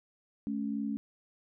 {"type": "tone pair together", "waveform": "sine", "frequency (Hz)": [215, 278.4], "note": ["A3", "C#4"], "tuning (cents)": [-40, 8], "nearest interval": "major third", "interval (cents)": 448, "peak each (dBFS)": [-33, -35], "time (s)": [0.47, 0.97], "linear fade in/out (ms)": 0, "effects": []}